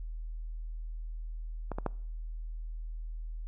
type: clicks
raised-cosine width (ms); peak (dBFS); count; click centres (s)
1; -21 / -21 / -16; 3; 1.717 / 1.785 / 1.863
effects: noise-tail reverb RT60 0.6 s tail -24 dB re dry + added 40 Hz sine -36 dBFS peak until 3.47 s